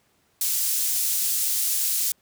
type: high-pass noise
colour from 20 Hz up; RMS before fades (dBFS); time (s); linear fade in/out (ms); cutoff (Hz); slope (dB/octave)
pink; -24; 0.41-2.12; 2; 7500; 12
effects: pink hiss -65 dBFS RMS until 2.21 s + high-pass 80 Hz 12 dB/octave